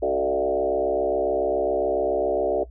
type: tone with frequency modulation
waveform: sine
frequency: 520 Hz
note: C5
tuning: 11 cents flat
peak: -19 dBFS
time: 0.02-2.64 s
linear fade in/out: 10 ms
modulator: 67.2 Hz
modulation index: 2.5
effects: noise-tail reverb RT60 0.1 s tail -17 dB re dry + added 60 Hz sine -40 dBFS peak until 2.7 s